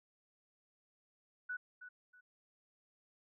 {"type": "tone with echo", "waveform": "sine", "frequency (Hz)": 1480, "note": "F#6", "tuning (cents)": 0, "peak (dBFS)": -38, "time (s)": [1.49, 1.57], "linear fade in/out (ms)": 10, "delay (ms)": 320, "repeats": 2, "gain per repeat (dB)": -11, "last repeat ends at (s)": 2.21, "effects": []}